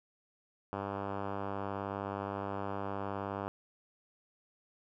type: tone with low-pass filter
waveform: 5% pulse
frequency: 99.3 Hz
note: G2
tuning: 23 cents sharp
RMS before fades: -38 dBFS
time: 0.73-3.48 s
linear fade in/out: 0 ms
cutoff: 1300 Hz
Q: 1
effects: none